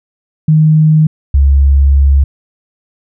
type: tone pair in turn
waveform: sine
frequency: 155.56 / 69.29 Hz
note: D#3 / C#2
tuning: 0 / 0 cents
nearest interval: octave + major second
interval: 1400 cents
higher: first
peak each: -4 dBFS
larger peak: neither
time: 0.48-1.07 / 1.34-2.24 s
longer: second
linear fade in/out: 5 ms
effects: none